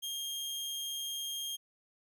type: tone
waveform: sawtooth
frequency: 3222 Hz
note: G7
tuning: 47 cents sharp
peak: -33 dBFS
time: 0.02-1.57 s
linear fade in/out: 20 ms
effects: none